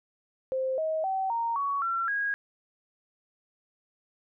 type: tone with pitch steps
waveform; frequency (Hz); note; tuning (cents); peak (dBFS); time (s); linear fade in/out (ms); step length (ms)
sine; 523.3 / 633.2 / 766.2 / 927 / 1121.7 / 1357.3 / 1642.3; C5 / D#5 / G5 / A#5 / C#6 / F6 / G#6; 0 / +30 / -40 / -10 / +20 / -50 / -20; -26; 0.52-2.34; 0; 260
effects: none